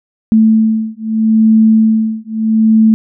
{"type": "beating tone pair", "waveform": "sine", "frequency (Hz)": [220, 220.78], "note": ["A3", "A3"], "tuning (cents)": [0, 6], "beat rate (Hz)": 0.78, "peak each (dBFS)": -10, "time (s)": [0.32, 2.94], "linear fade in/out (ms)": 0, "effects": []}